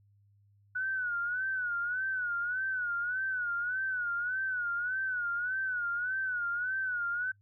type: tone with vibrato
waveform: sine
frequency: 1473 Hz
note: F#6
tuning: 8 cents flat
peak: -30 dBFS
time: 0.75-7.32 s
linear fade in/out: 10 ms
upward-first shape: sine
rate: 1.7 Hz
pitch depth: 96 cents each way
effects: noise-tail reverb RT60 0.1 s tail -22 dB re dry + added 101 Hz sine -62 dBFS peak until 7.41 s